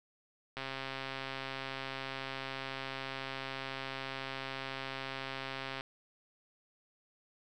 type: click train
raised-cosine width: 0.3 ms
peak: -23 dBFS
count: 703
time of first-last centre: 0.57-5.809 s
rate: 134 Hz
effects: none